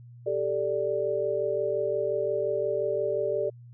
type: chord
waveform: sine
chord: G suspended second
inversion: none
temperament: equal with one note detuned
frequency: 394.3 / 440 / 587.3 Hz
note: G4 / A4 / D5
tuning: +10 / 0 / 0 cents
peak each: -30 / -30 / -28 dBFS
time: 0.26-3.5 s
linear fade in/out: 10 ms
effects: added 120 Hz sine -45 dBFS peak until 3.73 s